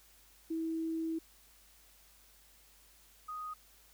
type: tone pair in turn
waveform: sine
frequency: 324.6 / 1244.8 Hz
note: E4 / D#6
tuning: -27 / 0 cents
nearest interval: octave + major seventh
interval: 2327 cents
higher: second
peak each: -33 / -39 dBFS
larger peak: first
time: 0.5-1.19 / 3.28-3.54 s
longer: first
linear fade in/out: 10 ms
effects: added 50 Hz sine -67 dBFS peak until 3.93 s + white hiss -63 dBFS RMS until 3.93 s